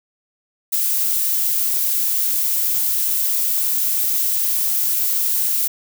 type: noise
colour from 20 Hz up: violet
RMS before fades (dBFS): -19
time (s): 0.72-5.68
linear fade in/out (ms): 10
effects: none